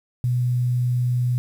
sine tone with quantisation, 123.47 Hz, B2, in tune, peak -18 dBFS, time 0.24-1.38 s, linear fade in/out 0 ms, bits 8, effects none

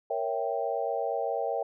sine chord, A# diminished seventh, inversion none, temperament equal, 466.2 / 554.4 / 659.3 / 784 Hz, A#4 / C#5 / E5 / G5, 0 / 0 / 0 / 0 cents, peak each -33 dBFS, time 0.1-1.63 s, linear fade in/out 5 ms, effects none

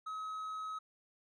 triangle tone, 1277 Hz, D#6, 45 cents sharp, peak -37 dBFS, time 0.06-0.79 s, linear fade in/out 10 ms, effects resampled to 24000 Hz

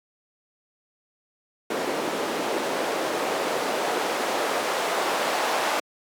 white noise with band-pass filter sweep, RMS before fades -26 dBFS, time 1.7-5.8 s, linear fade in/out 5 ms, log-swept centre 370 to 720 Hz, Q 1.1, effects high-pass 200 Hz 12 dB/octave

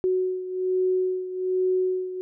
sine beating tone pair, 370 / 371.2 Hz, F#4 / F#4, 0 / +6 cents, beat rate 1.2 Hz, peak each -23 / -28 dBFS, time 0.04-2.21 s, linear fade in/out 0 ms, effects none

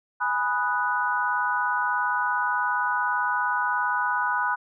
sine chord, G# minor seventh, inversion none, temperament equal, 830.6 / 987.8 / 1244.5 / 1480 Hz, G#5 / B5 / D#6 / F#6, 0 / 0 / 0 / 0 cents, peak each -31 / -26 / -30 / -26 dBFS, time 0.2-4.56 s, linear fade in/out 20 ms, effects none

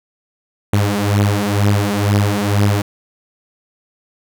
sawtooth beating tone pair, 101.1 / 103.2 Hz, G#2 / G#2, -46 / -10 cents, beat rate 2.1 Hz, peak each -12 dBFS, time 0.73-2.82 s, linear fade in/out 5 ms, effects none

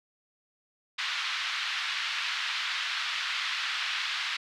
white band-pass noise, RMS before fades -32 dBFS, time 0.98-4.37 s, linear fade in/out 10 ms, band 1200 to 3900 Hz, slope 24 dB/octave, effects none

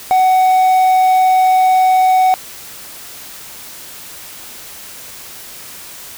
triangle tone, 747 Hz, F#5, 16 cents sharp, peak -6 dBFS, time 0.11-2.34 s, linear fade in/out 0 ms, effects white hiss -33 dBFS RMS until 6.17 s

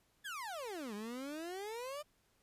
30% pulse exponential two-way sweep, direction down then up, 1760 to 200.9 to 611 Hz, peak -39 dBFS, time 0.24-2.03 s, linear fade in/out 20 ms, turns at 0.94 s, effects pink hiss -74 dBFS RMS until 2.42 s + resampled to 32000 Hz

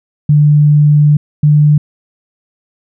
sine tone pair in turn, 148.3 / 149.02 Hz, D3 / D3, +17 / +26 cents, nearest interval unison, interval 9 cents, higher second, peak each -4 dBFS, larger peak neither, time 0.29-1.17 / 1.43-1.78 s, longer first, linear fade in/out 5 ms, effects none

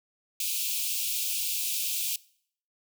white high-pass noise, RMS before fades -30 dBFS, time 0.4-2.16 s, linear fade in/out 2 ms, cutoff 2400 Hz, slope 96 dB/octave, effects noise-tail reverb RT60 0.6 s tail -22 dB re dry

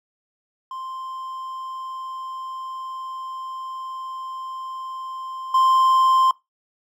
triangle tone with level steps, 1046.5 Hz, C6, in tune, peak -28 / -12 dBFS, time 0.71-6.31 s, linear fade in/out 2 ms, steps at 5.54 s, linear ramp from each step 5 ms, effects noise-tail reverb RT60 0.2 s tail -22 dB re dry

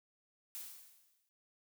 blue noise with exponential decay, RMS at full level -43 dBFS, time 0.55-1.29 s, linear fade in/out 0 ms, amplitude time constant 160 ms, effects none

